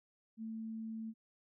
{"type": "tone", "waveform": "sine", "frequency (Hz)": 222.6, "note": "A3", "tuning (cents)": 20, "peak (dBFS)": -40, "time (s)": [0.37, 1.14], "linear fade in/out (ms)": 50, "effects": []}